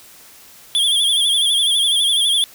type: tone with vibrato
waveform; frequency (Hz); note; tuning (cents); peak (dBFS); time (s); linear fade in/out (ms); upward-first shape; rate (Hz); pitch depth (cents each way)
square; 3345; G#7; +12; -14; 0.75-2.44; 0; sine; 12; 81
effects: white hiss -44 dBFS RMS until 2.54 s